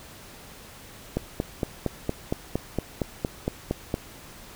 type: click train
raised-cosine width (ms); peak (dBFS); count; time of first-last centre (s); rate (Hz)
2; -11; 13; 1.17-3.941; 4.33
effects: pink hiss -46 dBFS RMS until 4.55 s